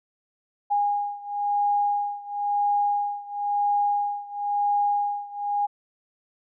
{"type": "beating tone pair", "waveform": "sine", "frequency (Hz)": [818, 818.98], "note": ["G#5", "G#5"], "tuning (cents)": [-26, -24], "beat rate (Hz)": 0.98, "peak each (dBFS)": [-24, -26], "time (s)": [0.7, 5.67], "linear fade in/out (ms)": 20, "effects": []}